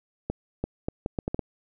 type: accelerating click train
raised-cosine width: 2 ms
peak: -14 dBFS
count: 8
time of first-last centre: 0.3-1.392 s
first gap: 340 ms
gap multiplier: 0.72
effects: none